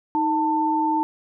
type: tone pair together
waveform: sine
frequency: 313.8 / 891.4 Hz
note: D#4 / A5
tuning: +15 / +22 cents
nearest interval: octave + tritone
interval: 1807 cents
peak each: -23 / -20 dBFS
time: 0.15-1.03 s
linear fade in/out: 0 ms
effects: none